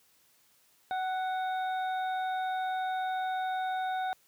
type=harmonic tone with a mistuned harmonic; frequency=740 Hz; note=F#5; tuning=in tune; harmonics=1 / 2 / 3 / 5; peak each=-30 / -39 / -51 / -47 dBFS; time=0.91-4.13 s; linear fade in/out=0 ms; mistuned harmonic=1; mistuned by=+21 cents; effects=white hiss -66 dBFS RMS until 4.27 s + high-pass 60 Hz 12 dB/octave